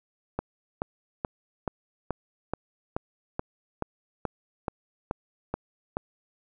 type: click train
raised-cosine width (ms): 1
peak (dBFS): -14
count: 14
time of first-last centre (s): 0.39-5.969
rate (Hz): 2.33
effects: none